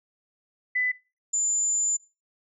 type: tone pair in turn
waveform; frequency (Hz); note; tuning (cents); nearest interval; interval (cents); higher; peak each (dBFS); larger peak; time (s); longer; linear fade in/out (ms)
sine; 2000 / 7092; B6 / A8; +21 / +13; octave + minor seventh; 2192; second; -22; neither; 0.75-0.92 / 1.33-1.97; second; 10
effects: noise-tail reverb RT60 0.3 s tail -21 dB re dry